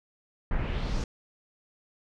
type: noise with low-pass filter sweep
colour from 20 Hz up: brown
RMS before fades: -29 dBFS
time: 0.51-1.04 s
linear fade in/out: 2 ms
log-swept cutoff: 1700 to 6700 Hz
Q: 2.2
effects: none